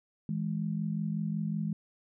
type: tone pair together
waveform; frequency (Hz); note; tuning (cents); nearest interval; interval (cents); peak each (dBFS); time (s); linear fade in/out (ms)
sine; 162.79 / 208.2; E3 / G#3; -21 / +5; major third; 426; -32 / -33; 0.29-1.73; 2
effects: none